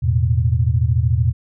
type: chord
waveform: sine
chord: E suspended fourth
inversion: none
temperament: equal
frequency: 82.41 / 110 / 123.47 Hz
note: E2 / A2 / B2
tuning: 0 / 0 / 0 cents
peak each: -18 dBFS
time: 0.02-1.33 s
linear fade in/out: 20 ms
effects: none